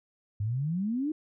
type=exponential sweep; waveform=sine; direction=up; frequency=98.4 to 320 Hz; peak=-27 dBFS; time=0.4-1.12 s; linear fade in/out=5 ms; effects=none